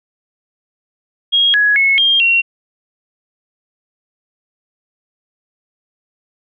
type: tone with pitch steps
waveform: sine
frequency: 3274 / 1676 / 2189 / 3212 / 2739 Hz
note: G#7 / G#6 / C#7 / G7 / F7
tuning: -25 / +15 / -22 / +41 / -34 cents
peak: -9 dBFS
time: 1.32-2.42 s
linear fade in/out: 20 ms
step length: 220 ms
effects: none